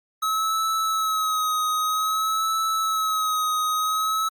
square tone with vibrato, 1282 Hz, E6, 49 cents flat, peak -22 dBFS, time 0.22-4.29 s, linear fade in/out 10 ms, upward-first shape sine, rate 0.52 Hz, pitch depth 37 cents each way, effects Opus 48 kbps

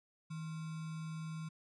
sine tone with sample-and-hold, 160 Hz, D#3, 49 cents sharp, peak -40 dBFS, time 0.3-1.49 s, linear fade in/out 10 ms, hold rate 1225 Hz, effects resampled to 22050 Hz

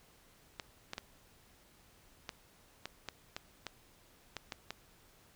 clicks, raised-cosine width 0.2 ms, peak -22 dBFS, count 11, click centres 0.598 / 0.934 / 0.981 / 2.292 / 2.856 / 3.087 / 3.365 / 3.667 / 4.367 / 4.522 / 4.706 s, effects pink hiss -64 dBFS RMS until 5.35 s

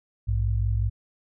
sine tone pair together, 58.47 / 103.83 Hz, A#1 / G#2, +6 / 0 cents, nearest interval minor seventh, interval 994 cents, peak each -24 dBFS, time 0.27-0.9 s, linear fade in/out 20 ms, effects none

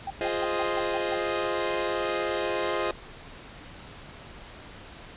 sine tone bursts, 784 Hz, G5, in tune, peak -29 dBFS, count 7, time 0.07-1.148 s, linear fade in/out 5 ms, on 34 ms, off 140 ms
sawtooth chord, F minor seventh, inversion none, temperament equal, 349.2 / 415.3 / 523.3 / 622.3 Hz, F4 / Ab4 / C5 / Eb5, 0 / 0 / 0 / 0 cents, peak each -28 dBFS, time 0.21-2.91 s, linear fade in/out 0 ms
effects pink hiss -45 dBFS RMS until 5.16 s + resampled to 8000 Hz

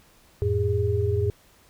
sine tone cluster, 88.3 / 109.1 / 409.4 Hz, F2 / A2 / G#4, +20 / -14 / -25 cents, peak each -25 dBFS, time 0.42-1.3 s, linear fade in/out 0 ms, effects pink hiss -57 dBFS RMS until 1.69 s

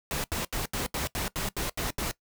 pink noise bursts, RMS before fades -31 dBFS, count 10, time 0.11-2.112 s, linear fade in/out 0 ms, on 130 ms, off 78 ms, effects noise-tail reverb RT60 0.1 s tail -19 dB re dry

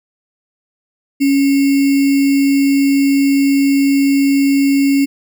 sine tone with sample-and-hold, 277.2 Hz, C#4, in tune, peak -9 dBFS, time 1.2-5.06 s, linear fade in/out 20 ms, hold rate 2450 Hz, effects none

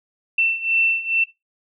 sine beating tone pair, 2683 / 2685.3 Hz, E7 / E7, +30 / +31 cents, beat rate 2.3 Hz, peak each -22 / -19 dBFS, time 0.38-1.24 s, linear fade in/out 5 ms, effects noise-tail reverb RT60 0.2 s tail -18 dB re dry

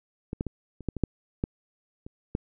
clicks, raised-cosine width 3 ms, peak -19 / -15 / -18 / -29 / -15 / -20 / -10 / -13 / -27 / -14 dBFS, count 10, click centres 0.331 / 0.409 / 0.467 / 0.807 / 0.887 / 0.967 / 1.037 / 1.439 / 2.065 / 2.351 s, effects none

